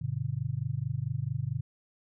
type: chord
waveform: sine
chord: G major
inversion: none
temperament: just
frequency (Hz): 98 / 122.5 / 147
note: G2 / B2 / D3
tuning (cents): 0 / -14 / +2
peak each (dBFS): -37 / -32 / -34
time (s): 0.01-1.61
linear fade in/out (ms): 10
effects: none